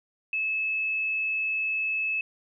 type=tone; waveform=sine; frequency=2600 Hz; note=E7; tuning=24 cents flat; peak=-25 dBFS; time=0.33-2.21 s; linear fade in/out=2 ms; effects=none